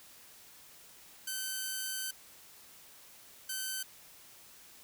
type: tone pair in turn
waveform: 5% pulse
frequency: 1535 / 1535 Hz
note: G6 / G6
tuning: -37 / -37 cents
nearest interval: unison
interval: 0 cents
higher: neither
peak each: -24 dBFS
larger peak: neither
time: 1.27-2.11 / 3.49-3.83 s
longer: first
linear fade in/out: 5 ms
effects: white hiss -56 dBFS RMS until 4.83 s